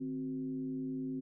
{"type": "tone with frequency modulation", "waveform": "sine", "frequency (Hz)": 262.2, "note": "C4", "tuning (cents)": 4, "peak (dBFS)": -35, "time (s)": [0, 1.21], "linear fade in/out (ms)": 20, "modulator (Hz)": 110, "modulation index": 0.51, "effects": []}